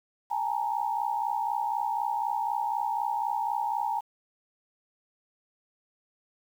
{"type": "tone cluster", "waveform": "sine", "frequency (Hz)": [811, 871, 935], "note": ["G#5", "A5", "A#5"], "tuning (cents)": [-41, -18, 5], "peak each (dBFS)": -31, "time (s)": [0.3, 4.01], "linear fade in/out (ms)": 20, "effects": ["9-bit"]}